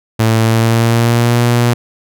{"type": "tone with pitch glide", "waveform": "sawtooth", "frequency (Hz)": [112.6, 119.99], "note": ["A2", "B2"], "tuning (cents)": [40, -50], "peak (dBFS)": -5, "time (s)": [0.19, 1.74], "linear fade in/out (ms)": 10, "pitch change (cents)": 110, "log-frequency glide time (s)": [0.45, 1.41], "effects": []}